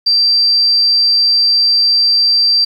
sine tone, 4697 Hz, D8, 1 cent flat, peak -8 dBFS, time 0.06-2.65 s, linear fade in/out 10 ms, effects 7-bit

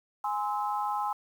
sine chord, Ab augmented, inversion none, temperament just, 830.6 / 1038.3 / 1297.8 Hz, Ab5 / C6 / E6, 0 / -14 / -27 cents, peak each -30 / -33 / -36 dBFS, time 0.24-1.13 s, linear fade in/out 5 ms, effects 9-bit

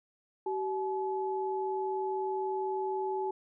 sine tone pair together, 382.2 / 856 Hz, G4 / A5, -44 / -48 cents, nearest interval octave + major second, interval 1396 cents, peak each -32 / -34 dBFS, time 0.46-3.31 s, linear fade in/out 5 ms, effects none

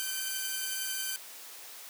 5% pulse tone cluster, 1542 / 2388 / 3073 Hz, G6 / D7 / G7, -29 / +28 / -35 cents, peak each -23 / -32 / -32 dBFS, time 0-1.16 s, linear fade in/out 0 ms, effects white hiss -47 dBFS RMS until 1.89 s + high-pass 400 Hz 12 dB/octave

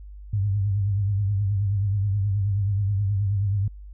sine tone with vibrato, 100 Hz, G2, 35 cents sharp, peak -20 dBFS, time 0.33-3.68 s, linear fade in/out 5 ms, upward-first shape triangle, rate 9.4 Hz, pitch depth 100 cents each way, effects added 50 Hz sine -38 dBFS peak until 3.93 s

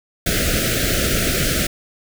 pink band-stop noise, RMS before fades -19 dBFS, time 0.26-1.67 s, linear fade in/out 5 ms, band 690 to 1300 Hz, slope 96 dB/octave, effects none

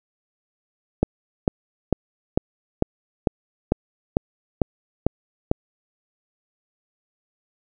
click train, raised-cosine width 2 ms, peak -3 dBFS, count 11, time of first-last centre 1.03-5.514 s, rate 2.23 Hz, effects none

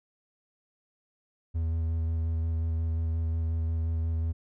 triangle tone with vibrato, 81.5 Hz, E2, 19 cents flat, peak -24 dBFS, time 1.54-4.33 s, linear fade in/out 20 ms, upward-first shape square, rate 5.6 Hz, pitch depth 12 cents each way, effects none

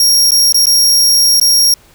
sawtooth tone with dropouts, 5588 Hz, F8, in tune, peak -4 dBFS, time 0-1.74 s, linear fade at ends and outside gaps 2 ms, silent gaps 0.308-0.318 / 0.524-0.544 / 0.657-0.668 / 1.399-1.413 s, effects pink hiss -46 dBFS RMS until 1.94 s

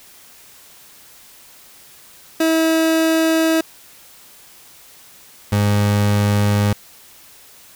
30% pulse tone pair in turn, 322.9 / 102.89 Hz, E4 / G#2, -36 / -16 cents, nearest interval octave + minor sixth, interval 1980 cents, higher first, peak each -11 / -11 dBFS, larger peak neither, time 2.4-3.61 / 5.52-6.73 s, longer neither, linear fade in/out 5 ms, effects white hiss -45 dBFS RMS until 7.75 s

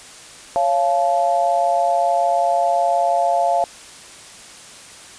sine chord, Db augmented, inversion none, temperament just, 554.4 / 693 / 866.2 Hz, Db5 / F5 / A5, 0 / -14 / -27 cents, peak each -22 / -16 / -22 dBFS, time 0.56-3.64 s, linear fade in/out 0 ms, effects white hiss -40 dBFS RMS until 5.18 s + resampled to 22050 Hz

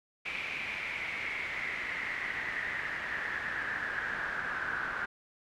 brown noise with band-pass filter sweep, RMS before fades -36 dBFS, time 0.25-5.06 s, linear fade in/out 10 ms, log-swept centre 2400 to 1500 Hz, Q 7.7, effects none

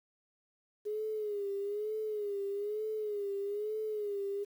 sine tone with vibrato, 415.3 Hz, G#4, in tune, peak -33 dBFS, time 0.85-4.45 s, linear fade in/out 20 ms, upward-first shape sine, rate 1.1 Hz, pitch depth 77 cents each way, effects 10-bit

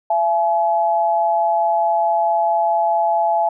sine tone pair together, 675 / 850.4 Hz, E5 / G#5, +41 / +41 cents, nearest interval major third, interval 400 cents, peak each -17 dBFS, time 0.1-3.49 s, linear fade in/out 5 ms, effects none

